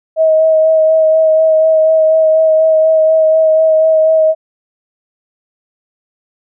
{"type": "tone with vibrato", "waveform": "sine", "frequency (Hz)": 635, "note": "D#5", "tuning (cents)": 35, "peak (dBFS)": -6, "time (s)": [0.16, 4.35], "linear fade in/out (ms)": 50, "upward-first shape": "sine", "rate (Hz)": 4.1, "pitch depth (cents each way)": 16, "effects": []}